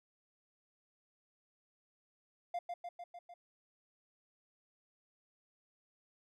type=tone with echo; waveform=triangle; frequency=698.5 Hz; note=F5; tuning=in tune; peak=-33 dBFS; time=2.54-2.59 s; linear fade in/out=5 ms; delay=150 ms; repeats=5; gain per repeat=-3 dB; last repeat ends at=3.34 s; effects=none